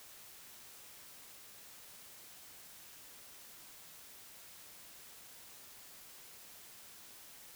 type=silence; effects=white hiss -55 dBFS RMS until 7.55 s